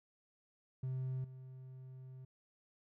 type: tone with level steps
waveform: triangle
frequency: 130 Hz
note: C3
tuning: 11 cents flat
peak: -34 / -47 dBFS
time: 0.83-2.25 s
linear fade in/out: 5 ms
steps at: 1.24 s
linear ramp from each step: 5 ms
effects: tanh soft clip ceiling -30 dBFS